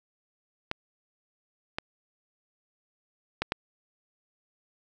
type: clicks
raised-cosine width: 0.3 ms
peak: -13 / -14 / -11 / -11 dBFS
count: 4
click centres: 0.714 / 1.785 / 3.42 / 3.521 s
effects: none